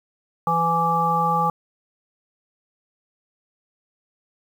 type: harmonic tone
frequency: 167 Hz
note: E3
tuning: 23 cents sharp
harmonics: 1 / 3 / 5 / 7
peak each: -26 / -29 / -21 / -21 dBFS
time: 0.47-1.5 s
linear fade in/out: 2 ms
effects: 8-bit